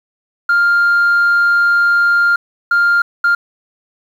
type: tone bursts at uneven times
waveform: sine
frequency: 1400 Hz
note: F6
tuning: 4 cents sharp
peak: -7 dBFS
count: 3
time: 0.49-2.36 / 2.71-3.02 / 3.24-3.35 s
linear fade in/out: 5 ms
effects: tanh soft clip ceiling -7 dBFS + 7-bit